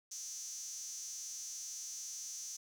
sawtooth tone with high-pass filter, 262.1 Hz, C4, 3 cents sharp, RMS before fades -45 dBFS, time 0.11-2.57 s, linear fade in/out 10 ms, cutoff 6100 Hz, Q 9.4, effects 12-bit

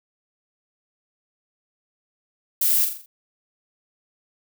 violet noise with echo, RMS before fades -20 dBFS, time 2.61-2.85 s, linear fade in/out 5 ms, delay 42 ms, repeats 5, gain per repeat -6 dB, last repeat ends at 3.06 s, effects none

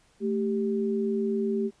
sine tone pair together, 220 / 392 Hz, A3 / G4, 0 / 0 cents, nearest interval minor seventh, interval 1000 cents, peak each -27 dBFS, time 0.2-1.71 s, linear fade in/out 50 ms, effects pink hiss -63 dBFS RMS until 1.8 s + resampled to 22050 Hz

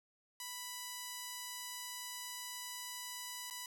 5% pulse tone with dropouts, 987.8 Hz, B5, in tune, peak -31 dBFS, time 0.4-3.66 s, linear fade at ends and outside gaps 2 ms, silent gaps 3.501-3.508 s, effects none

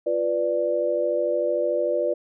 sine chord, B diminished, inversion second, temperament equal, 349.2 / 493.9 / 587.3 Hz, F4 / B4 / D5, 0 / 0 / 0 cents, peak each -28 / -25 / -23 dBFS, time 0.06-2.14 s, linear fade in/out 10 ms, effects none

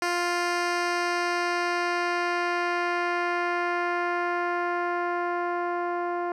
10% pulse tone with low-pass filter sweep, 350 Hz, F4, 4 cents sharp, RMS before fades -27 dBFS, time 0.02-6.32 s, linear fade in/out 2 ms, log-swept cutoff 7700 to 920 Hz, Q 0.82, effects none

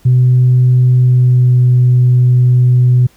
sine tone with pitch glide, 125.9 to 124.6 Hz, B2 to B2, +34 to +16 cents, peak -4 dBFS, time 0.05-3.07 s, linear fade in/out 10 ms, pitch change -18 cents, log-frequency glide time 0.94-1.61 s, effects tanh soft clip ceiling -2 dBFS + pink hiss -49 dBFS RMS until 3.16 s

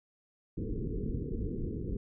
pink low-pass noise, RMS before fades -35 dBFS, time 0.57-1.97 s, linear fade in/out 5 ms, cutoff 470 Hz, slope 96 dB/octave, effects none

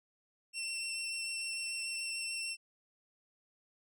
20% pulse tone with vibrato, 2706 Hz, E7, 45 cents sharp, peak -31 dBFS, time 0.53-2.57 s, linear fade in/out 50 ms, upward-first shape sine, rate 6.8 Hz, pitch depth 10 cents each way, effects none

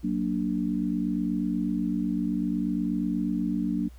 sine chord, Gb augmented, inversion none, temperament equal, 185 / 233.1 / 293.7 Hz, Gb3 / Bb3 / D4, 0 / 0 / 0 cents, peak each -29 dBFS, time 0.03-3.89 s, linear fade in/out 20 ms, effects added 60 Hz sine -44 dBFS peak until 3.98 s + pink hiss -60 dBFS RMS until 3.98 s

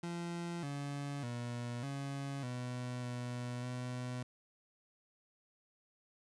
30% pulse tone with pitch steps, 171.5 / 142.2 / 120.4 / 139.1 / 124.2 / 122.8 / 124.8 Hz, F3 / C#3 / B2 / C#3 / B2 / B2 / B2, -31 / +45 / -44 / +6 / +10 / -9 / +19 cents, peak -36 dBFS, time 0.03-4.23 s, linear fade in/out 5 ms, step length 600 ms, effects resampled to 22050 Hz + 11-bit

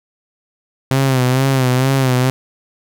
sawtooth tone with vibrato, 130.81 Hz, C3, in tune, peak -8 dBFS, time 0.91-2.3 s, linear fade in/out 0 ms, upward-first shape sine, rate 2.2 Hz, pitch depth 67 cents each way, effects none

